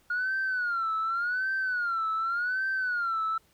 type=tone with vibrato; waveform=sine; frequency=1427 Hz; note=F6; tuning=37 cents sharp; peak=-25 dBFS; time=0.1-3.38 s; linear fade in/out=5 ms; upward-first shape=sine; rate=0.87 Hz; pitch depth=150 cents each way; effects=tanh soft clip ceiling -23 dBFS + pink hiss -65 dBFS RMS until 3.53 s